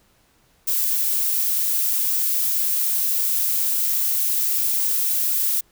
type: noise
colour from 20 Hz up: violet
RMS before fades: -21 dBFS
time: 0.67-5.61 s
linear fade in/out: 10 ms
effects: pink hiss -60 dBFS RMS until 5.71 s